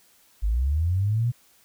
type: linear sweep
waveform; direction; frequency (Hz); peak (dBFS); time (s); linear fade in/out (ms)
sine; up; 48.03 to 123.47; -20; 0.42-1.32; 20
effects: white hiss -59 dBFS RMS until 1.64 s